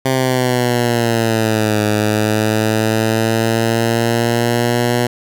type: exponential two-way sweep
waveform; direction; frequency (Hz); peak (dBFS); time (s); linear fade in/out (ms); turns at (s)
10% pulse; down then up; 132.4 to 105.7 to 121.5; -5; 0.05-5.07; 5; 1.83
effects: none